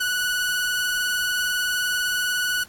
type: tone with vibrato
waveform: sawtooth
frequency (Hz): 1474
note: F#6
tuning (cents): -7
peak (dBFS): -18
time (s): 0-2.64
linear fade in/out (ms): 10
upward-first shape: sine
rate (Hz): 20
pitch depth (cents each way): 31
effects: pink hiss -50 dBFS RMS until 2.68 s + AAC 64 kbps